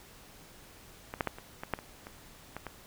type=clicks; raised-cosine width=0.5 ms; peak=-22 / -13 / -15 / -29 / -22 / -14 / -28 / -28 / -23 / -23 dBFS; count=10; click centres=1.139 / 1.208 / 1.273 / 1.385 / 1.635 / 1.737 / 1.789 / 2.069 / 2.566 / 2.667 s; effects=pink hiss -54 dBFS RMS until 2.86 s